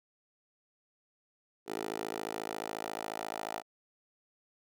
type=tone with high-pass filter sweep; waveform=10% pulse; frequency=54.2 Hz; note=A1; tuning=25 cents flat; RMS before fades=-39 dBFS; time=1.66-3.63 s; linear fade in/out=50 ms; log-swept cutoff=420 to 630 Hz; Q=2.7; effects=none